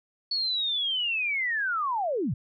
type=linear sweep; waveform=sine; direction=down; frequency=4441 to 92.5 Hz; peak=-25 dBFS; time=0.31-2.34 s; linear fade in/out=5 ms; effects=none